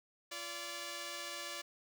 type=tone pair together; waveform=5% pulse; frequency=343.7 / 578 Hz; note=F4 / D5; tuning=-28 / -28 cents; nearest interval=major sixth; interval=900 cents; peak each=-36 / -31 dBFS; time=0.31-1.62 s; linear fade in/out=10 ms; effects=none